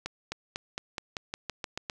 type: accelerating click train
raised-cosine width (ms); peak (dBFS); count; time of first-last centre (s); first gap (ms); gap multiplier
0.2; -16; 11; 0.06-1.898; 260; 0.92
effects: none